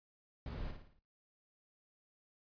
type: noise with echo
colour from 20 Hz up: brown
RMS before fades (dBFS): -41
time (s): 0.46-0.71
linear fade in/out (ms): 2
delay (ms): 56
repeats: 5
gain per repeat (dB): -6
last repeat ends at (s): 0.99
effects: noise-tail reverb RT60 0.3 s tail -20 dB re dry + resampled to 11025 Hz